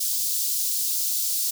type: high-pass noise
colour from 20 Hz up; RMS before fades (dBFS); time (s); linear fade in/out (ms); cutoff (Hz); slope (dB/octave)
white; -25; 0-1.51; 10; 4200; 24
effects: none